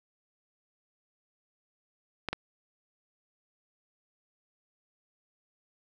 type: clicks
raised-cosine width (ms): 0.3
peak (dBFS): -15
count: 2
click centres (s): 2.287 / 2.33
effects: none